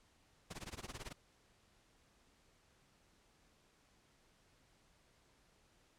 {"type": "noise with tremolo", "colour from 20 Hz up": "pink", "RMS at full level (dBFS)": -45, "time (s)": [0.5, 1.13], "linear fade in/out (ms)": 10, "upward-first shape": "sine", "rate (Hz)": 18, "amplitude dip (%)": 95, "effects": ["pink hiss -71 dBFS RMS until 5.98 s", "low-pass 9000 Hz 12 dB/octave"]}